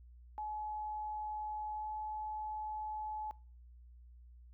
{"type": "tone with pitch glide", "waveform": "sine", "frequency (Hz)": [851, 856.4], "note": ["G#5", "A5"], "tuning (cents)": [42, -47], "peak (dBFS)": -38, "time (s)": [0.38, 3.31], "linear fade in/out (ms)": 0, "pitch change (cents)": 11, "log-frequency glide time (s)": [1.73, 1.87], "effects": ["noise-tail reverb RT60 0.4 s tail -23 dB re dry", "added 60 Hz sine -54 dBFS peak until 4.53 s"]}